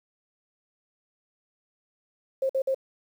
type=tone bursts; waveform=sine; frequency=533 Hz; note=C5; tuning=32 cents sharp; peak=-22 dBFS; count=3; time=2.42-2.746 s; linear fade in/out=5 ms; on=74 ms; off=52 ms; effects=9-bit